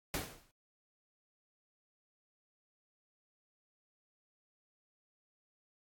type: noise with exponential decay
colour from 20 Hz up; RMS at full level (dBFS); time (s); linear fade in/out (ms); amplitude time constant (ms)
pink; -34; 0.14-0.51; 0; 79
effects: AAC 64 kbps